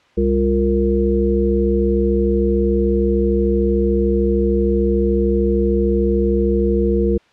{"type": "harmonic tone with a mistuned harmonic", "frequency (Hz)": 66.2, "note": "C2", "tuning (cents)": 21, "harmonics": [1, 3, 5, 7], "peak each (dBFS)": [-19, -19, -19, -19], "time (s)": [0.17, 7.18], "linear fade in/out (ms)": 10, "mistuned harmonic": 5, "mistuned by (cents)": 97, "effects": ["white hiss -54 dBFS RMS until 7.32 s", "low-pass 3000 Hz 12 dB/octave"]}